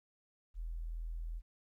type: tone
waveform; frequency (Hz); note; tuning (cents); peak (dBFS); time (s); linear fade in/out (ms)
sine; 41.2; E1; 0; -38; 0.54-1.42; 50
effects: 13-bit